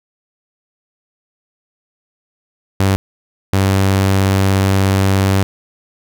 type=tone bursts at uneven times; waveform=sawtooth; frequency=96.8 Hz; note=G2; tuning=21 cents flat; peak=-7 dBFS; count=2; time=2.8-2.96 / 3.53-5.43 s; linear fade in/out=0 ms; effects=none